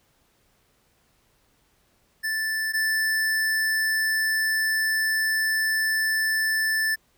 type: tone pair in turn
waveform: square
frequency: 1760 / 1760 Hz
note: A6 / A6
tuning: 0 / 0 cents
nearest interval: unison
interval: 0 cents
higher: neither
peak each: -25 / -22 dBFS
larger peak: second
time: 2.23-2.73 / 2.73-6.96 s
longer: second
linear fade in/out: 20 ms
effects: pink hiss -65 dBFS RMS until 7.17 s